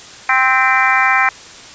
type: harmonic tone with a mistuned harmonic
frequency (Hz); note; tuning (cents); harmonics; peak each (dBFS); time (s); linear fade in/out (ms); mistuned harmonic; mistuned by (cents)
261.6; C4; 0; 3 / 4 / 5 / 6 / 7 / 8 / 9; -18 / -18 / -18 / -18 / -18 / -18 / -18; 0.29-1.29; 2; 8; -46
effects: white hiss -36 dBFS RMS until 1.74 s + resampled to 16000 Hz